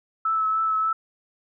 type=tone with vibrato; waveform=sine; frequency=1306 Hz; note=E6; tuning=17 cents flat; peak=-20 dBFS; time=0.25-0.93 s; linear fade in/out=5 ms; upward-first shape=triangle; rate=3.4 Hz; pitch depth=20 cents each way; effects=none